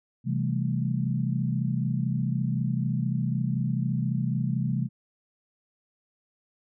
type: chord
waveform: sine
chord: A minor seventh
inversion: first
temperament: equal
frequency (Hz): 130.81 / 164.81 / 196 / 220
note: C3 / E3 / G3 / A3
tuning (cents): 0 / 0 / 0 / 0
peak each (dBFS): -27 / -30 / -32 / -32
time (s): 0.24-4.89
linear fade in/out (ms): 50
effects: none